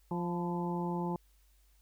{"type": "harmonic tone with a mistuned harmonic", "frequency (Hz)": 174.61, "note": "F3", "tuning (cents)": 0, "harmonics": [1, 2, 3, 4, 5, 6], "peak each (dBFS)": [-34, -38, -46, -48, -39, -46], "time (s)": [0.11, 1.16], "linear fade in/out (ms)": 2, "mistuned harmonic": 6, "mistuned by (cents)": -58, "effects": ["added 50 Hz sine -63 dBFS peak until 1.81 s", "white hiss -72 dBFS RMS until 1.81 s"]}